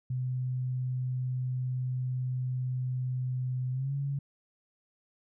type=tone with pitch glide; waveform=sine; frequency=127.3 to 139.63 Hz; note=C3 to C#3; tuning=-47 to +13 cents; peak=-29 dBFS; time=0.1-4.19 s; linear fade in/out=5 ms; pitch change=+160 cents; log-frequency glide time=3.72-3.93 s; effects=none